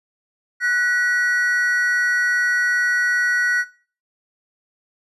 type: tone pair together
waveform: triangle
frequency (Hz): 1480 / 1922.5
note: F#6 / B6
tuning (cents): 0 / -47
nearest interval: perfect fourth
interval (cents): 453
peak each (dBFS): -17 / -18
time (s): 0.6-3.65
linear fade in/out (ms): 50
effects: noise-tail reverb RT60 0.4 s tail -19 dB re dry + resampled to 32000 Hz